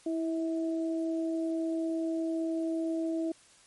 sine tone pair together, 327.2 / 648.2 Hz, E4 / E5, -13 / -29 cents, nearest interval octave, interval 1184 cents, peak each -29 / -37 dBFS, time 0.06-3.32 s, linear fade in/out 5 ms, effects white hiss -59 dBFS RMS until 3.66 s + MP3 48 kbps

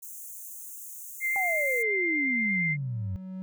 white high-pass noise, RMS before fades -42 dBFS, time 0.02-1.83 s, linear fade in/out 10 ms, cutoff 6200 Hz, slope 96 dB/octave
sine tone with vibrato, 2093 Hz, C7, in tune, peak -25 dBFS, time 1.2-2.77 s, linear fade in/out 50 ms, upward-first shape sine, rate 8.5 Hz, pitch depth 11 cents each way
sine exponential sweep, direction down, 799 to 90.7 Hz, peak -29 dBFS, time 1.36-3.16 s, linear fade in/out 0 ms
triangle tone with exponential growth, 187.3 Hz, F#3, 21 cents sharp, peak -31 dBFS, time 1.76-3.42 s, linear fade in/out 0 ms, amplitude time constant 360 ms
effects none

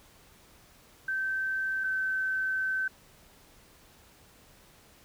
sine tone pair in turn, 1549 / 1536.5 Hz, G6 / G6, -21 / -35 cents, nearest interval unison, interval 14 cents, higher first, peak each -28 / -27 dBFS, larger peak second, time 1.08-1.84 / 1.84-2.88 s, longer second, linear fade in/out 5 ms, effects pink hiss -58 dBFS RMS until 5.04 s

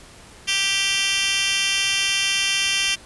10% pulse tone with high-pass filter, 392 Hz, G4, in tune, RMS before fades -21 dBFS, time 0.47-2.96 s, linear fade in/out 20 ms, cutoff 3200 Hz, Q 3.4, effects pink hiss -45 dBFS RMS until 3.05 s + resampled to 24000 Hz

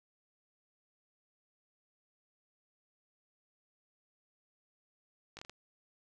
slowing click train, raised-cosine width 0.2 ms, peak -29 dBFS, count 5, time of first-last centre 5.37-5.496 s, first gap 19 ms, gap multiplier 1.35, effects none

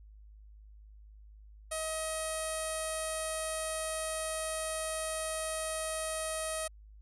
sawtooth tone with low-pass filter, 634 Hz, D#5, 32 cents sharp, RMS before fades -36 dBFS, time 1.71-6.68 s, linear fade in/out 10 ms, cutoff 9700 Hz, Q 7.7, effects added 52 Hz sine -51 dBFS peak until 7.01 s

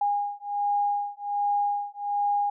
sine beating tone pair, 816 / 817.3 Hz, G#5 / G#5, -31 / -28 cents, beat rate 1.3 Hz, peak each -27 dBFS, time 0.01-2.5 s, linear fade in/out 5 ms, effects none

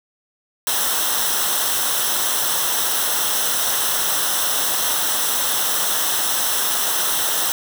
white noise with comb filter, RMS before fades -20 dBFS, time 0.67-7.52 s, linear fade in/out 0 ms, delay 0.43 ms, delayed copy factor -0.7, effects none

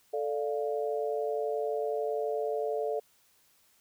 sine chord, D minor, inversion second, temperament equal, 440 / 587.3 / 698.5 Hz, A4 / D5 / F5, 0 / 0 / 0 cents, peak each -31 / -34 / -36 dBFS, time 0.13-3 s, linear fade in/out 10 ms, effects white hiss -66 dBFS RMS until 3.8 s

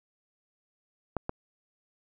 clicks, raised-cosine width 1 ms, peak -15 / -17 dBFS, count 2, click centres 1.167 / 1.294 s, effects none

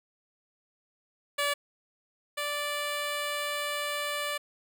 10% pulse tone pair in turn, 576 / 585.1 Hz, D5 / D5, -34 / -7 cents, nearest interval unison, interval 27 cents, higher second, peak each -18 / -22 dBFS, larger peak first, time 1.38-1.54 / 2.37-4.38 s, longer second, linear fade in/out 10 ms, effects none

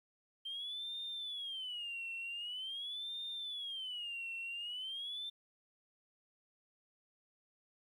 sine tone with vibrato, 3136 Hz, G7, in tune, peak -39 dBFS, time 0.45-5.3 s, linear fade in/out 10 ms, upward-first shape sine, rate 0.45 Hz, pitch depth 250 cents each way, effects tanh soft clip ceiling -36 dBFS + 12-bit

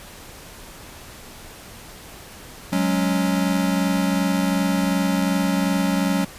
square chord, F# suspended second, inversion none, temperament equal, 185 / 207.7 / 277.2 Hz, F#3 / G#3 / C#4, 0 / 0 / 0 cents, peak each -22 / -26 / -24 dBFS, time 2.72-6.25 s, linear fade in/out 10 ms, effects pink hiss -41 dBFS RMS until 6.38 s + resampled to 32000 Hz

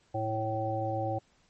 harmonic tone, 110 Hz, A2, in tune, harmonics 1 / 3 / 5 / 7, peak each -34 / -37 / -34 / -33 dBFS, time 0.14-1.19 s, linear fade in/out 10 ms, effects pink hiss -67 dBFS RMS until 1.49 s + MP3 32 kbps

